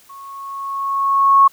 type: tone with level ramp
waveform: sine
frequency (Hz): 1100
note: C#6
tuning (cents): -14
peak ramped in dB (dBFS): -35 to -5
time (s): 0.09-1.48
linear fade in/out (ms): 10
effects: white hiss -50 dBFS RMS until 1.52 s